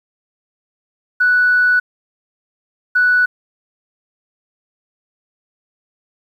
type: tone pair in turn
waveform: sine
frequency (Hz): 1480 / 1480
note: F#6 / F#6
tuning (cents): 0 / 0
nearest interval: unison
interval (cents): 0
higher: neither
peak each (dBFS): -9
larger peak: neither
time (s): 1.2-1.8 / 2.95-3.26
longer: first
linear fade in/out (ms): 10
effects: tanh soft clip ceiling -5 dBFS + 8-bit